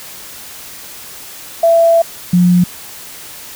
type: tone pair in turn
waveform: sine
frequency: 668 / 177.9 Hz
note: E5 / F3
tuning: +23 / +32 cents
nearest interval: octave + major seventh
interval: 2291 cents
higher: first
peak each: -6 dBFS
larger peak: neither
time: 1.63-2.02 / 2.33-2.64 s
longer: first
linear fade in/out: 5 ms
effects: white hiss -32 dBFS RMS until 3.55 s